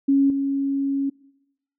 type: tone with level steps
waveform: sine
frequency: 275.9 Hz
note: C#4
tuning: 8 cents flat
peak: -14 / -20 dBFS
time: 0.08-1.1 s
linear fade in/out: 10 ms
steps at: 0.3 s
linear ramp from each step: 2 ms
effects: noise-tail reverb RT60 0.9 s tail -23 dB re dry